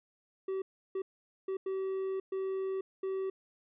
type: tone bursts at uneven times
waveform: triangle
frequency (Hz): 382.9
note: G4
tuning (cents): -41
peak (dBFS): -30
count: 6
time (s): 0.48-0.62 / 0.95-1.02 / 1.48-1.57 / 1.66-2.2 / 2.32-2.81 / 3.03-3.3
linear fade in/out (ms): 5
effects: resampled to 8000 Hz